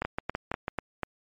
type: two click trains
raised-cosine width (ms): 0.5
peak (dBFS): -14 / -14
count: 5 / 5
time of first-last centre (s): 0.02-0.681 / 0.05-1.033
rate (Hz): 6.05 / 4.07
effects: MP3 48 kbps